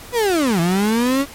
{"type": "linear two-way sweep", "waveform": "35% pulse", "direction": "down then up", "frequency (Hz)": [503, 163.4, 285], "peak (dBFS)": -13, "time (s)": [0.12, 1.26], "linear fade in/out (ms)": 50, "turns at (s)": 0.6, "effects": ["pink hiss -38 dBFS RMS until 1.34 s", "MP3 64 kbps"]}